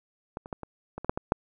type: clicks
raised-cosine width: 1 ms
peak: -20 / -27 / -19 / -23 / -22 / -22 / -8 / -16 / -7 dBFS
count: 9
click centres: 0.371 / 0.459 / 0.528 / 0.633 / 0.98 / 1.046 / 1.095 / 1.175 / 1.321 s
effects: none